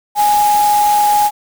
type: tone in noise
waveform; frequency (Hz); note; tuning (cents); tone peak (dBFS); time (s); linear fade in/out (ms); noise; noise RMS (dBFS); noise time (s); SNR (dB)
sine; 830.6; G#5; 0; -9; 0.15-1.31; 50; white; -23; 0.15-1.31; +11
effects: none